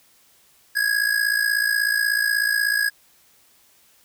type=tone with amplitude modulation; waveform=square; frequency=1661.2 Hz; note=G#6; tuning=in tune; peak=-16 dBFS; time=0.75-2.9 s; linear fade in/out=20 ms; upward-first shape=sine; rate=56.4 Hz; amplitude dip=75%; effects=white hiss -57 dBFS RMS until 4.04 s